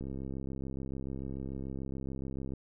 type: click train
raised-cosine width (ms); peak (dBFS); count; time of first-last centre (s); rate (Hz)
3; -27; 170; 0.01-2.536; 66.9
effects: none